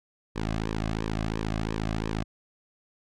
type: tone with flanger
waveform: sawtooth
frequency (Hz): 54.2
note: A1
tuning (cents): -25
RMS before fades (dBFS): -30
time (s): 0.35-2.24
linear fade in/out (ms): 20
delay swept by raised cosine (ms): 1.4 to 2.21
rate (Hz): 2.9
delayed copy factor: -0.95
effects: low-pass 6000 Hz 12 dB/octave